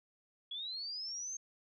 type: linear sweep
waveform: sine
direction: up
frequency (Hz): 3322 to 6410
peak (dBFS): -39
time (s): 0.51-1.37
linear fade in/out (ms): 5
effects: none